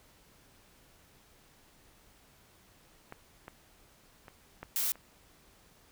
clicks, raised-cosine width 0.5 ms, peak -28 / -29 / -33 / -26 / -36 dBFS, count 5, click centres 3.124 / 3.481 / 4.282 / 4.63 / 4.956 s
blue noise, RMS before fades -31 dBFS, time 4.76-4.92 s, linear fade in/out 0 ms
effects pink hiss -62 dBFS RMS until 5.91 s

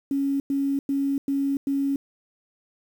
sine tone bursts, 277.2 Hz, C#4, in tune, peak -21 dBFS, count 5, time 0.11-1.96 s, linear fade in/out 2 ms, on 290 ms, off 100 ms, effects 8-bit

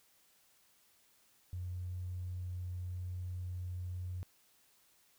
triangle tone, 90.1 Hz, F#2, 45 cents flat, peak -34 dBFS, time 1.53-4.23 s, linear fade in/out 0 ms, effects tanh soft clip ceiling -36 dBFS + white hiss -69 dBFS RMS until 5.18 s

